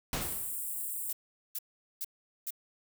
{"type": "noise with exponential decay", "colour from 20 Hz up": "pink", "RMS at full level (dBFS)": -31, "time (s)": [0.13, 0.64], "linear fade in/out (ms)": 1, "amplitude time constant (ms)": 110}
{"type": "high-pass noise", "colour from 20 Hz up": "white", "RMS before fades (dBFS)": -37, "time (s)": [0.2, 1.13], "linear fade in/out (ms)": 20, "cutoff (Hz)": 7600, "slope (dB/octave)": 96}
{"type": "noise bursts", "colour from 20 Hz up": "violet", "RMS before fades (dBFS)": -36, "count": 4, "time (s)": [1.09, 2.506], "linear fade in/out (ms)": 5, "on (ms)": 39, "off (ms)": 420}
{"effects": []}